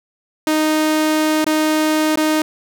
sawtooth tone with dropouts, 310 Hz, D#4, 6 cents flat, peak -10 dBFS, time 0.47-2.42 s, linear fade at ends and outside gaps 2 ms, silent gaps 1.444-1.465 / 2.158-2.173 s, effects none

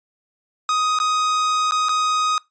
45% pulse tone with dropouts, 1251 Hz, D#6, 9 cents sharp, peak -17 dBFS, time 0.69-2.38 s, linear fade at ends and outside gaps 1 ms, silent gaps 0.988-1 / 1.71-1.72 / 1.886-1.892 s, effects noise-tail reverb RT60 0.2 s tail -23 dB re dry + resampled to 16000 Hz

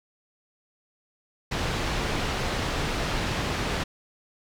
pink low-pass noise, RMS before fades -28 dBFS, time 1.51-3.84 s, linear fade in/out 10 ms, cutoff 4600 Hz, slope 12 dB/octave, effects none

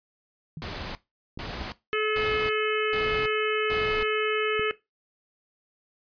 sine tone with exponential decay, 155.56 Hz, D#3, in tune, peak -31 dBFS, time 0.57-0.69 s, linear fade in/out 2 ms, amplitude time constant 24 ms
pink noise bursts, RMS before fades -35 dBFS, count 5, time 0.62-4.03 s, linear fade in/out 0 ms, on 330 ms, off 440 ms
clicks, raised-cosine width 3 ms, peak -24 dBFS, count 3, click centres 1.375 / 1.612 / 4.595 s
harmonic tone, 430 Hz, A4, 40 cents flat, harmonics 1 / 3 / 4 / 5 / 6 / 7, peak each -26 / -31 / -32 / -33 / -34 / -34 dBFS, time 1.93-4.71 s, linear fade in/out 0 ms
effects noise-tail reverb RT60 0.2 s tail -17 dB re dry + resampled to 11025 Hz

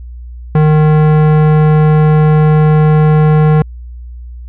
sine tone with tanh clipping, 153.5 Hz, D#3, 23 cents flat, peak -7 dBFS, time 0.55-3.62 s, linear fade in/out 2 ms, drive 18 dB, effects added 60 Hz sine -25 dBFS peak until 4.48 s

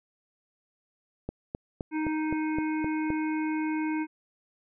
click train, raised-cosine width 2 ms, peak -19 dBFS, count 8, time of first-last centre 1.29-3.103 s, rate 3.86 Hz
harmonic tone, 311.1 Hz, D#4, in tune, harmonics 1 / 3 / 5 / 7 / 8, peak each -27 / -37 / -42 / -41 / -46 dBFS, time 1.91-4.07 s, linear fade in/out 50 ms
effects none

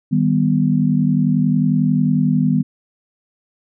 sine chord, Eb augmented, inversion none, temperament equal, 155.56 / 196 / 246.9 Hz, Eb3 / G3 / B3, 0 / 0 / 0 cents, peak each -17 / -18 / -17 dBFS, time 0.11-2.63 s, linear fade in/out 20 ms, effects none

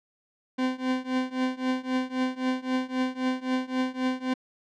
40% pulse tone with tremolo, 257 Hz, C4, 31 cents flat, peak -21 dBFS, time 0.58-4.34 s, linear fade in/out 10 ms, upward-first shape triangle, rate 3.8 Hz, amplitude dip 95%, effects low-pass 4000 Hz 12 dB/octave

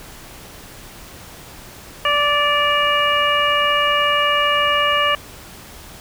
harmonic tone with a mistuned harmonic, 584 Hz, D5, 10 cents flat, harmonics 1 / 2 / 3 / 4 / 5, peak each -22 / -18 / -22 / -24 / -20 dBFS, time 2.05-5.15 s, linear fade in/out 2 ms, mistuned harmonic 5, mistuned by -32 cents, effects pink hiss -39 dBFS RMS until 6 s

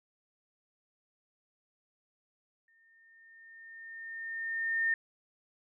sine tone with exponential growth, 1820 Hz, A#6, 42 cents flat, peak -25 dBFS, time 2.68-4.94 s, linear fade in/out 2 ms, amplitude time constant 490 ms, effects none

